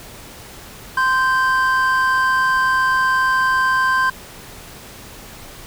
triangle tone pair together, 1038.3 / 1566 Hz, C6 / G6, -14 / -2 cents, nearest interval perfect fifth, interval 712 cents, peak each -15 dBFS, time 0.97-4.1 s, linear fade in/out 5 ms, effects pink hiss -38 dBFS RMS until 5.66 s

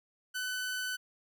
sawtooth tone, 1504 Hz, F#6, 28 cents sharp, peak -30 dBFS, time 0.34-0.97 s, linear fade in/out 20 ms, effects none

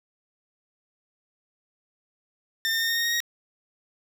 20% pulse tone with pitch steps, 1804 / 1816.5 / 1829.2 / 1841.9 / 1854.7 / 1867.6 / 1880.6 Hz, A6 / A#6 / A#6 / A#6 / A#6 / A#6 / A#6, +43 / -45 / -33 / -21 / -9 / +3 / +15 cents, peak -18 dBFS, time 2.65-3.203 s, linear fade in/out 0 ms, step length 79 ms, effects none

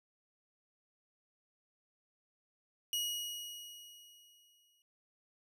sawtooth tone with exponential decay, 2900 Hz, F#7, 35 cents flat, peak -29 dBFS, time 2.93-4.82 s, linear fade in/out 1 ms, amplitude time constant 410 ms, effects none

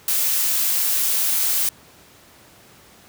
blue noise, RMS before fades -20 dBFS, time 0.08-1.69 s, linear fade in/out 2 ms, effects pink hiss -49 dBFS RMS until 3.08 s + high-pass 80 Hz 12 dB/octave

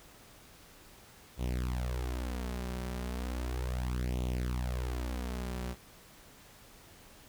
sawtooth tone with flanger, 61.9 Hz, B1, 5 cents sharp, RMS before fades -35 dBFS, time 1.37-5.76 s, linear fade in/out 50 ms, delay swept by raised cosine 0.3 to 5.2 ms, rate 0.35 Hz, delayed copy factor +1, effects pink hiss -56 dBFS RMS until 7.28 s

